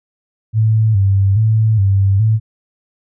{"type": "tone with vibrato", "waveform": "sine", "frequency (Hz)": 103.83, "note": "G#2", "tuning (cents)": 0, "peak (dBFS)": -9, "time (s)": [0.53, 2.4], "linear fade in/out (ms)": 50, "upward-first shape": "square", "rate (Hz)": 1.2, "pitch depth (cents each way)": 100, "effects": []}